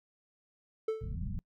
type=tone with exponential decay; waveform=triangle; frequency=440.3 Hz; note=A4; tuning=1 cent sharp; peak=-24 dBFS; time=0.88-1.16 s; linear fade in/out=5 ms; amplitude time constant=59 ms
type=low-pass noise; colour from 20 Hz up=pink; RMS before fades=-37 dBFS; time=1.01-1.39 s; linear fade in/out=0 ms; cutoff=200 Hz; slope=48 dB/octave
effects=noise-tail reverb RT60 0.1 s tail -26 dB re dry